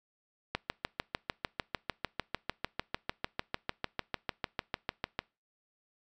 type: click train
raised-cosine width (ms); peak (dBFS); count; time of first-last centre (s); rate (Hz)
0.3; -14; 32; 0.55-5.191; 6.68
effects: noise-tail reverb RT60 0.3 s tail -26 dB re dry